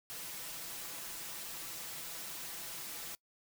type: noise with comb filter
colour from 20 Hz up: white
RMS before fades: -44 dBFS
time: 0.1-3.15 s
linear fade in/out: 0 ms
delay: 6 ms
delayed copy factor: +0.55
effects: noise-tail reverb RT60 0.1 s tail -23 dB re dry